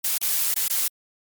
blue noise with dropouts, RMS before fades -23 dBFS, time 0.04-0.88 s, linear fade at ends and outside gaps 5 ms, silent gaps 0.18-0.212 / 0.542-0.561 / 0.682-0.698 s, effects MP3 96 kbps

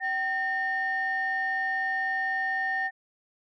sine tone pair together, 766.9 / 1824 Hz, G5 / A#6, -38 / -38 cents, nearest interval octave + minor third, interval 1500 cents, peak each -30 / -26 dBFS, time 0-2.91 s, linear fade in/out 50 ms, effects tanh soft clip ceiling -20 dBFS

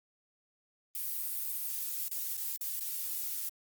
violet noise with dropouts, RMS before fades -36 dBFS, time 0.95-3.49 s, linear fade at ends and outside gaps 2 ms, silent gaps 2.084-2.112 / 2.37-2.377 / 2.564-2.61 / 2.797-2.807 s, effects Opus 32 kbps

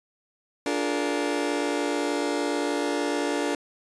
30% pulse chord, Bb dominant seventh, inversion first, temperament just, 291.4 / 349.6 / 419.5 / 466.2 Hz, D4 / F4 / Ab4 / Bb4, -13 / +2 / +17 / 0 cents, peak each -25 / -29 / -29 / -29 dBFS, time 0.66-3.55 s, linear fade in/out 2 ms, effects resampled to 22050 Hz

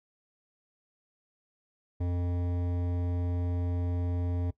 sine tone with hard clipping, 88.1 Hz, F2, 16 cents sharp, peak -30 dBFS, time 2-4.51 s, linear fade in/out 10 ms, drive 14 dB, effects noise-tail reverb RT60 0.1 s tail -19 dB re dry

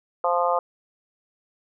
harmonic tone, 174.61 Hz, F3, in tune, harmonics 3 / 4 / 5 / 6 / 7, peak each -24 / -25 / -26 / -27 / -27 dBFS, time 0.24-0.59 s, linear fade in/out 2 ms, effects none

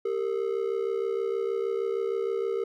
triangle ring-modulated tone, 426.6 Hz, G#4, 46 cents sharp, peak -21 dBFS, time 0.05-2.64 s, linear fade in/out 5 ms, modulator 33.2 Hz, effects none

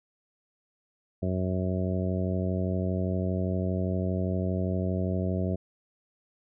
harmonic tone, 92.5 Hz, F#2, in tune, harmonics 1 / 2 / 3 / 4 / 5 / 6 / 7, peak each -29 / -30 / -37 / -36 / -40 / -39 / -37 dBFS, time 1.22-5.56 s, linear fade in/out 10 ms, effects none

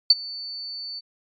sine tone with ADSR envelope, 4500 Hz, C#8, 25 cents sharp, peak -7 dBFS, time 0.1-1.01 s, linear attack 4 ms, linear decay 32 ms, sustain -24 dB, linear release 28 ms, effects MP3 64 kbps

